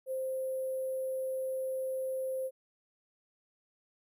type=tone with sample-and-hold; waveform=sine; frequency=523.3 Hz; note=C5; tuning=in tune; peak=-32 dBFS; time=0.06-2.51 s; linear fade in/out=50 ms; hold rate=11025 Hz; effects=none